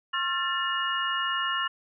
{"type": "tone cluster", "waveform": "sine", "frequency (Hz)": [1074, 1367, 1766, 2871], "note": ["C6", "F6", "A6", "F7"], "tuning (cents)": [45, -37, 6, 47], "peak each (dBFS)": -31, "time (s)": [0.13, 1.68], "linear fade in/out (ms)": 10, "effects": []}